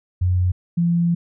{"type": "tone pair in turn", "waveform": "sine", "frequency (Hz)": [90.6, 171.03], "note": ["F#2", "F3"], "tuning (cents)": [-36, -36], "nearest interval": "major seventh", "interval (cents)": 1100, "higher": "second", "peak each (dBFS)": -15, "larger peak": "neither", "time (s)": [[0.21, 0.52], [0.77, 1.15]], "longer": "second", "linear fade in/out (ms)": 10, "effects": []}